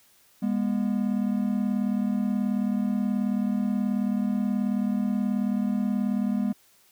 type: tone pair together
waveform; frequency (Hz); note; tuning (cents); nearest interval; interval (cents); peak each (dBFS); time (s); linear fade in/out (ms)
triangle; 204 / 242.6; G#3 / B3; -31 / -31; minor third; 300; -23 / -25; 0.42-6.53; 10
effects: white hiss -60 dBFS RMS until 6.91 s